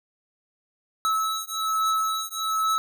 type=beating tone pair; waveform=square; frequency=1300 / 1301.2 Hz; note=E6 / E6; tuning=-24 / -23 cents; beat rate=1.2 Hz; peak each=-27 / -27 dBFS; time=1.05-2.78 s; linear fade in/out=0 ms; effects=none